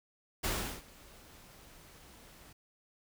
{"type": "noise with ADSR envelope", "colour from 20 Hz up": "pink", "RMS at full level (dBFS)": -32, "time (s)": [0.43, 2.53], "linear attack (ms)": 17, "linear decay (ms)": 370, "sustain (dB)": -24, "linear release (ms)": 7, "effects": []}